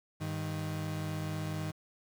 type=tone pair together; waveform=35% pulse; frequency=99.78 / 155.56 Hz; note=G2 / D#3; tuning=+31 / 0 cents; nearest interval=minor sixth; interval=769 cents; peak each=-37 / -34 dBFS; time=0.2-1.72 s; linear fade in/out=20 ms; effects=10-bit